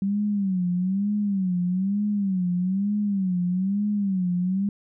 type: tone with vibrato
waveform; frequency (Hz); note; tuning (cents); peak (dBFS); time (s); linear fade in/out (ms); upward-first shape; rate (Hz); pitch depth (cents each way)
sine; 192.2; G3; -34; -21; 0.02-4.69; 2; sine; 1.1; 140
effects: none